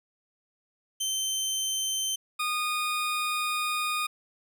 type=tone pair in turn; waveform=20% pulse; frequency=3100 / 1230.2 Hz; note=G7 / D#6; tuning=-20 / -20 cents; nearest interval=octave + major third; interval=1600 cents; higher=first; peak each=-22 / -22 dBFS; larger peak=neither; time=1-2.16 / 2.39-4.07 s; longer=second; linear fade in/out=10 ms; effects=none